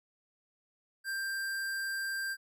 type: tone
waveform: square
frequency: 1582 Hz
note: G6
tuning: 15 cents sharp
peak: -34 dBFS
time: 1.04-2.37 s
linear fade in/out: 50 ms
effects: none